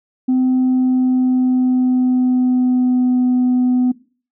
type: tone with pitch glide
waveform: sine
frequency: 256.5 to 250.6 Hz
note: C4 to B3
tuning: -34 to +25 cents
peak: -10 dBFS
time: 0.28-3.92 s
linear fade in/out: 10 ms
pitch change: -41 cents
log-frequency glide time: 0.57-3.23 s
effects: noise-tail reverb RT60 0.4 s tail -20 dB re dry + tanh soft clip ceiling -10 dBFS